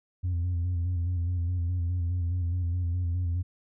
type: tone with vibrato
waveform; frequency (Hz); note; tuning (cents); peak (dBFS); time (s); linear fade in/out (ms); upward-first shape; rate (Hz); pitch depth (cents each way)
sine; 87.7; F2; +8; -23; 0.23-3.43; 20; square; 4.8; 45
effects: tanh soft clip ceiling -24 dBFS